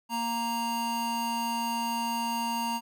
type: tone pair together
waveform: square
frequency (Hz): 233.4 / 932.3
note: A#3 / A#5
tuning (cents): +2 / 0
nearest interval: 2 octaves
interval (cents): 2398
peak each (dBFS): -35 / -30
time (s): 0.09-2.81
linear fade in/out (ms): 50
effects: none